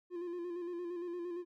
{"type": "tone with vibrato", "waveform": "triangle", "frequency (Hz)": 349.2, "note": "F4", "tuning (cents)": 0, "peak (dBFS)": -36, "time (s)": [0.1, 1.45], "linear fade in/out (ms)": 50, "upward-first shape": "square", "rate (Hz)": 8.7, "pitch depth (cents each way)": 36, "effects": []}